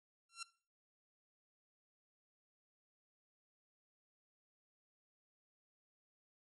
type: tone with exponential growth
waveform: 10% pulse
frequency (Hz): 1363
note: F6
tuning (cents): -43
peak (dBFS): -32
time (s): 0.29-0.43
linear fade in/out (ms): 5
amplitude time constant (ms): 30
effects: noise-tail reverb RT60 0.4 s tail -18 dB re dry + MP3 48 kbps